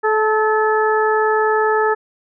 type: harmonic tone with a mistuned harmonic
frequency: 432 Hz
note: A4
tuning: 32 cents flat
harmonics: 1 / 2 / 3 / 4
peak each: -16 / -19 / -21 / -22 dBFS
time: 0.03-1.95 s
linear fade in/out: 20 ms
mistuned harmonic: 2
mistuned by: +22 cents
effects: none